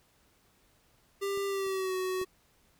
square tone with pitch glide, 396.6 to 372.2 Hz, G4 to F#4, +20 to +10 cents, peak -31 dBFS, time 1.21-2.25 s, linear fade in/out 20 ms, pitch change -110 cents, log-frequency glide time 1.47-1.95 s
clicks, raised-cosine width 2 ms, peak -36 / -41 / -33 dBFS, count 3, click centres 1.375 / 1.666 / 2.215 s
effects pink hiss -67 dBFS RMS until 2.79 s

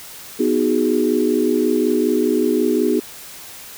sine chord, G# minor seventh, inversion first, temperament equal, 246.9 / 311.1 / 370 / 415.3 Hz, B3 / D#4 / F#4 / G#4, 0 / 0 / 0 / 0 cents, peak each -20 dBFS, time 0.39-3 s, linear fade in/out 10 ms, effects white hiss -37 dBFS RMS until 3.77 s

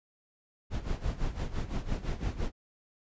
brown noise with tremolo, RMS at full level -30 dBFS, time 0.7-2.52 s, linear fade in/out 50 ms, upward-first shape sine, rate 5.9 Hz, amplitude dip 80%, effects resampled to 16000 Hz

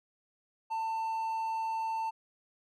triangle tone, 894 Hz, A5, 27 cents sharp, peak -29 dBFS, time 0.7-2.11 s, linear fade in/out 20 ms, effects none

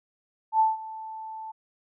sine tone with ADSR envelope, 880 Hz, A5, in tune, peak -16 dBFS, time 0.52-1.52 s, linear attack 78 ms, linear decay 170 ms, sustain -19 dB, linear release 13 ms, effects none

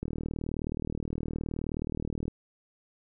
click train, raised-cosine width 3 ms, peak -20 dBFS, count 89, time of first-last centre 0.03-2.281 s, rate 39.1 Hz, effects none

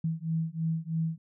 sine beating tone pair, 160.8 / 163.9 Hz, E3 / E3, -43 / -10 cents, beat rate 3.1 Hz, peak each -31 dBFS, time 0.04-1.18 s, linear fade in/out 5 ms, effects none

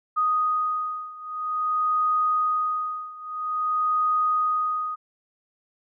sine beating tone pair, 1244.5 / 1245 Hz, D#6 / D#6, 0 / +1 cents, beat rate 0.5 Hz, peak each -24 / -26 dBFS, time 0.16-4.96 s, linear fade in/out 20 ms, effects none

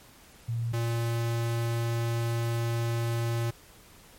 sine / square tone pair in turn, 116.54 / 116.54 Hz, A#2 / A#2, 0 / 0 cents, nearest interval unison, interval 0 cents, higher neither, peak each -27 dBFS, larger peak neither, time 0.48-0.73 / 0.73-3.51 s, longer second, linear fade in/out 10 ms, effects pink hiss -54 dBFS RMS until 4.18 s + MP3 64 kbps

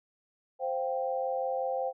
sine chord, C suspended fourth, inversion none, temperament equal, 523.3 / 698.5 / 784 Hz, C5 / F5 / G5, 0 / 0 / 0 cents, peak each -31 / -36 / -34 dBFS, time 0.59-1.93 s, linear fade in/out 50 ms, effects none

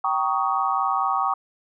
sine chord, Eb dominant seventh, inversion first, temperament just, 777.8 / 933.4 / 1120.1 / 1244.5 Hz, G5 / Bb5 / Db6 / Eb6, -14 / +2 / +18 / 0 cents, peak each -25 / -28 / -24 / -26 dBFS, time 0.04-1.34 s, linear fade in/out 5 ms, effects none

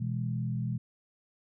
sine chord, E major, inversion second, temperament equal with one note detuned, 123.47 / 164.81 / 207.1 Hz, B2 / E3 / G#3, 0 / 0 / -5 cents, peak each -31 / -36 / -37 dBFS, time 0-0.78 s, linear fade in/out 10 ms, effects none

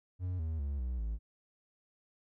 triangle tone with pitch steps, 90.9 / 80.05 / 70.5 / 62.09 / 54.68 Hz, F#2 / D#2 / C#2 / B1 / A1, -30 / +50 / +30 / +10 / -10 cents, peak -31 dBFS, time 0.19-1.19 s, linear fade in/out 50 ms, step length 200 ms, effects none

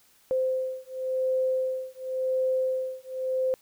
sine beating tone pair, 518 / 518.92 Hz, C5 / C5, -17 / -14 cents, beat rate 0.92 Hz, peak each -28 dBFS, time 0.31-3.54 s, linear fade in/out 0 ms, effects white hiss -61 dBFS RMS until 3.61 s

